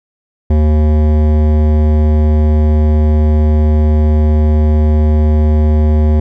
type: tone with hard clipping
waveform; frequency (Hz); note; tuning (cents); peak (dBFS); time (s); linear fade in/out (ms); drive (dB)
sine; 76.3; D#2; -33; -9; 0.5-6.2; 5; 15
effects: none